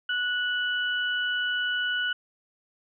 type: tone pair together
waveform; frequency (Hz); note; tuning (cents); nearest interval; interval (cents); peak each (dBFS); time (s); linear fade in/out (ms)
sine; 1471.9 / 2960; F#6 / F#7; -9 / 0; octave; 1209; -26 / -30; 0.09-2.13; 5
effects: none